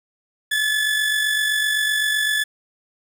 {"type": "tone with amplitude modulation", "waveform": "30% pulse", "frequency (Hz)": 1725, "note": "A6", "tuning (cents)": -35, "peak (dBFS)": -14, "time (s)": [0.51, 2.44], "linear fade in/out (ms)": 10, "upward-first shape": "sine", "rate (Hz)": 47.8, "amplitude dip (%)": 40, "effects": []}